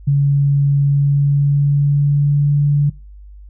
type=tone with pitch glide; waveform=sine; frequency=141.2 to 144.5 Hz; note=C#3 to D3; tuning=+32 to -28 cents; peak=-10 dBFS; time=0.07-2.9 s; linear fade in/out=10 ms; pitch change=+40 cents; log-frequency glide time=0.81-2.56 s; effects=noise-tail reverb RT60 0.3 s tail -23 dB re dry + added 50 Hz sine -35 dBFS peak until 3.49 s